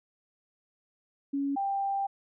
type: tone pair in turn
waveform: sine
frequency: 279.2 / 789.7 Hz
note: C#4 / G5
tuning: +13 / +13 cents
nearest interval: octave + tritone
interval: 1800 cents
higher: second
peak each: -27 dBFS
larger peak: neither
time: 1.33-1.56 / 1.56-2.07 s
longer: second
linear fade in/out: 10 ms
effects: none

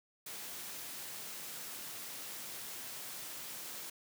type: high-pass noise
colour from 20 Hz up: white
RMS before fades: -45 dBFS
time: 0.26-3.9 s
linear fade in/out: 5 ms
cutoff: 100 Hz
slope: 96 dB/octave
effects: none

